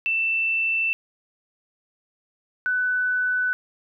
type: tone pair in turn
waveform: sine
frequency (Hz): 2667 / 1496.8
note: E7 / F#6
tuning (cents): +20 / +20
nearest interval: minor seventh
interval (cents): 1000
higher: first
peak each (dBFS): -20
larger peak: neither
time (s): 0.06-0.93 / 2.66-3.53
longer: neither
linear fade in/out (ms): 0
effects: none